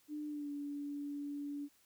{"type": "tone with pitch glide", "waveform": "sine", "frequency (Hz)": [299.3, 287.6], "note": ["D4", "D4"], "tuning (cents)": [33, -36], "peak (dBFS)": -39, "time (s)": [0.08, 1.69], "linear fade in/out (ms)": 50, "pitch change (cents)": -69, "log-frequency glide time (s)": [0.27, 0.5], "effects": ["white hiss -70 dBFS RMS until 1.85 s"]}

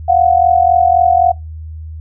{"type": "tone pair together", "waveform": "sine", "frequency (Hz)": [696.2, 740], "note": ["F5", "F#5"], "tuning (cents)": [-6, 0], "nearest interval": "minor second", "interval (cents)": 106, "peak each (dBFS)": -10, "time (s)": [0.08, 1.32], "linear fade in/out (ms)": 10, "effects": ["noise-tail reverb RT60 0.2 s tail -22 dB re dry", "added 79 Hz sine -25 dBFS peak until 2 s"]}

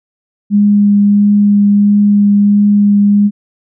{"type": "tone with vibrato", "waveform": "sine", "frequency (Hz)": 204.4, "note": "G#3", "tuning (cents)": -27, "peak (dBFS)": -5, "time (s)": [0.5, 3.31], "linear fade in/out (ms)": 50, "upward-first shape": "triangle", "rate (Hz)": 1.5, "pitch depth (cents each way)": 11, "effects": []}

